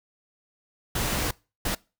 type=noise bursts at uneven times; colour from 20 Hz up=pink; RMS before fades=-27 dBFS; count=2; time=0.95-1.31 / 1.65-1.75 s; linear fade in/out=5 ms; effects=noise-tail reverb RT60 0.3 s tail -23 dB re dry